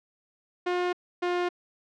sawtooth tone pair in turn, 357.3 / 354.6 Hz, F4 / F4, +40 / +26 cents, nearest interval unison, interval 14 cents, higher first, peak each -21 dBFS, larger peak neither, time 0.66-0.93 / 1.22-1.49 s, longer neither, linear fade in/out 10 ms, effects low-pass 3000 Hz 12 dB/octave

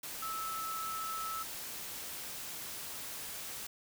sine tone in noise, 1307 Hz, E6, 15 cents flat, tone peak -37 dBFS, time 0.22-1.43 s, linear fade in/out 5 ms, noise white, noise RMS -43 dBFS, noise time 0.03-3.67 s, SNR +3 dB, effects none

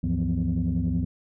sine tone cluster, 70.8 / 96.6 / 165.9 / 176.6 / 251.7 Hz, C#2 / G2 / E3 / F3 / B3, +37 / -25 / +11 / +20 / +33 cents, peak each -28 dBFS, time 0.03-1.05 s, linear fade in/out 10 ms, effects tanh soft clip ceiling -16 dBFS

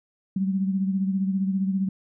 sine beating tone pair, 191 / 206 Hz, G3 / G#3, -45 / -14 cents, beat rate 15 Hz, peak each -22 / -31 dBFS, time 0.36-1.89 s, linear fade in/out 5 ms, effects none

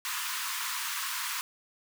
pink high-pass noise, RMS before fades -34 dBFS, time 0.05-1.41 s, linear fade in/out 0 ms, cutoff 950 Hz, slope 96 dB/octave, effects none

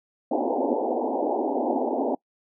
pink band-pass noise, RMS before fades -25 dBFS, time 0.31-2.15 s, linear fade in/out 5 ms, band 240 to 900 Hz, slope 96 dB/octave, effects noise-tail reverb RT60 0.1 s tail -24 dB re dry

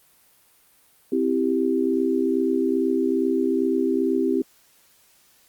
sine chord, C major, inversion none, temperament equal, 261.6 / 329.6 / 392 Hz, C4 / E4 / G4, 0 / 0 / 0 cents, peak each -23 / -24 / -23 dBFS, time 1.12-4.42 s, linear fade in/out 5 ms, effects white hiss -58 dBFS RMS until 5.48 s + Opus 32 kbps

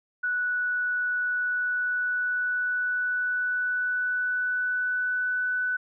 sine tone with pitch glide, 1476 to 1494.9 Hz, F#6 to F#6, -5 to +17 cents, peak -24 dBFS, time 0.23-5.77 s, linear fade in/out 10 ms, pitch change +22 cents, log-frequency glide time 1.2-5.58 s, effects none

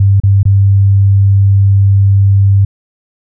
sine tone with dropouts, 98.7 Hz, G2, 12 cents sharp, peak -4 dBFS, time 0-2.65 s, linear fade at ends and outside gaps 5 ms, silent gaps 0.201-0.235 / 0.431-0.453 s, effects none

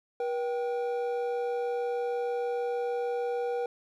triangle tone pair together, 481.1 / 779.7 Hz, B4 / G5, -45 / -10 cents, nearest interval minor sixth, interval 835 cents, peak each -27 / -34 dBFS, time 0.2-3.66 s, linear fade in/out 2 ms, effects none

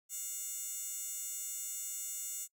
15% pulse tone with high-pass filter, 713 Hz, F5, 36 cents sharp, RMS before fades -41 dBFS, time 0.09-2.48 s, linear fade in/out 50 ms, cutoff 7900 Hz, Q 2.4, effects noise-tail reverb RT60 0.1 s tail -24 dB re dry

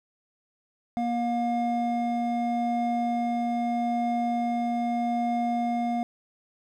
triangle tone pair together, 237.6 / 712 Hz, A#3 / F5, +33 / +33 cents, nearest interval octave + perfect fifth, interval 1900 cents, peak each -25 dBFS, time 0.97-6.03 s, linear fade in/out 0 ms, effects none

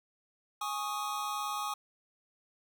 square chord, Ab suspended fourth, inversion none, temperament just, 830.6 / 1107.5 / 1245.9 Hz, Ab5 / Db6 / Eb6, 0 / -2 / +2 cents, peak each -39 / -39 / -38 dBFS, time 0.61-1.74 s, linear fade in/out 5 ms, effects none

